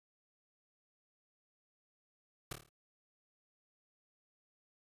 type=noise with echo; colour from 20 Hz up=pink; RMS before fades=-40 dBFS; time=2.51-2.53 s; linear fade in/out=5 ms; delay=27 ms; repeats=6; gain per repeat=-5 dB; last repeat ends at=2.692 s; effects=resampled to 32000 Hz